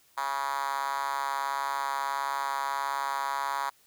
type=tone with high-pass filter; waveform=5% pulse; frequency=138.59 Hz; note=C#3; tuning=in tune; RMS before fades=-31 dBFS; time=0.17-3.7 s; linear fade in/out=10 ms; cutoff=960 Hz; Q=4.2; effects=white hiss -63 dBFS RMS until 3.86 s